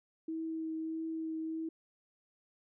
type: tone with vibrato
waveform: sine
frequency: 321.3 Hz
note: E4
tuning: 44 cents flat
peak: -35 dBFS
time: 0.28-1.69 s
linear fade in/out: 5 ms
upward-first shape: triangle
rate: 1.6 Hz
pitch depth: 14 cents each way
effects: none